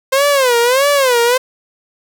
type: tone with vibrato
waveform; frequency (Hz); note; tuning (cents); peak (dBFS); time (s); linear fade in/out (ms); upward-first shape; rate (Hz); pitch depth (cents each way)
sawtooth; 520; C5; -11; -6; 0.12-1.38; 10; sine; 1.6; 180
effects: none